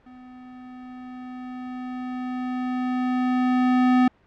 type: tone with level ramp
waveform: square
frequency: 252.3 Hz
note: B3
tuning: 37 cents sharp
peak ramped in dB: -44 to -15 dBFS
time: 0.06-4.08 s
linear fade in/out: 5 ms
effects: pink hiss -59 dBFS RMS until 4.26 s + low-pass 2000 Hz 12 dB/octave